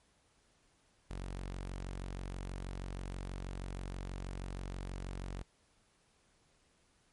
sawtooth tone, 46.25 Hz, F#1, in tune, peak -36 dBFS, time 1.1-5.43 s, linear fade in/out 10 ms, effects pink hiss -71 dBFS RMS until 7.12 s + MP3 48 kbps

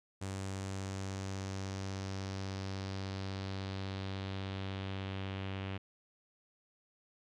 sawtooth tone with low-pass filter sweep, 96.4 Hz, G2, 28 cents flat, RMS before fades -40 dBFS, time 0.21-5.78 s, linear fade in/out 10 ms, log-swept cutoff 8100 to 2900 Hz, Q 2.4, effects none

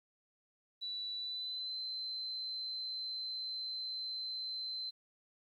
sine tone with pitch glide, 3951 to 4079 Hz, B7 to C8, 0 to -45 cents, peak -38 dBFS, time 0.81-4.91 s, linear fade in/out 20 ms, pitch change +55 cents, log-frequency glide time 1.16-1.78 s, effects 12-bit

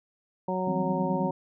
harmonic tone, 185 Hz, F#3, in tune, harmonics 1 / 2 / 3 / 4 / 5, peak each -31 / -34 / -32 / -37 / -32 dBFS, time 0.48-1.31 s, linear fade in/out 5 ms
sine chord, C major, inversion first, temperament equal with one note detuned, 164.81 / 194.08 / 261.6 Hz, E3 / G3 / C4, 0 / -17 / 0 cents, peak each -33 dBFS, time 0.67-1.31 s, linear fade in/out 5 ms
effects none

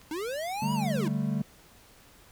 click, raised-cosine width 0.2 ms, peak -35 dBFS, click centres 0.016 s
square linear two-way sweep, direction up then down, 293.7 to 987.8 to 293.7 Hz, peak -32 dBFS, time 0.11-1.08 s, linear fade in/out 2 ms, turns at 0.73 s
triangle chord, D suspended fourth, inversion none, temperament equal, 146.83 / 196 / 220 Hz, D3 / G3 / A3, 0 / 0 / 0 cents, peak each -29 dBFS, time 0.62-1.42 s, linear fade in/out 5 ms
effects pink hiss -56 dBFS RMS until 2.31 s

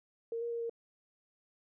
sine tone with pitch steps, 460.9 / 470.6 / 467 / 463.7 Hz, A#4 / A#4 / A#4 / A#4, -20 / +16 / +3 / -9 cents, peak -34 dBFS, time 0.32-0.696 s, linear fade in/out 2 ms, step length 94 ms, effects none

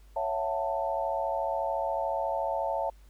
sine chord, F# minor seventh, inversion second, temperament just, 555 / 666 / 740 / 888 Hz, C#5 / E5 / F#5 / A5, +2 / +18 / 0 / +16 cents, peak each -33 / -32 / -36 / -32 dBFS, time 0.16-2.9 s, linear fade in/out 5 ms, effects added 50 Hz sine -51 dBFS peak until 3.09 s + pink hiss -65 dBFS RMS until 3.09 s

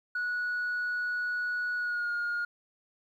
sine tone with pitch glide, 1465 to 1425.8 Hz, F#6 to F6, -18 to +35 cents, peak -27 dBFS, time 0.15-2.45 s, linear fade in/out 5 ms, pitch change -47 cents, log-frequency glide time 1.77-2.11 s, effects tanh soft clip ceiling -27 dBFS + 11-bit

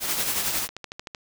white noise with tremolo, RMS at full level -24 dBFS, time 0-0.68 s, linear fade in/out 50 ms, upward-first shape triangle, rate 11 Hz, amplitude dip 50%
click train, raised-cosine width 0.2 ms, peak -18 dBFS, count 7, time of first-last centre 0.69-1.148 s, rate 13.1 Hz
effects none

